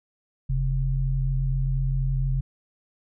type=tone pair together; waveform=sine; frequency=42.11 / 133.7 Hz; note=E1 / C3; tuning=+38 / +38 cents; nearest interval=octave + minor sixth; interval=2000 cents; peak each=-24 / -24 dBFS; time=0.49-2.41 s; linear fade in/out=10 ms; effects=none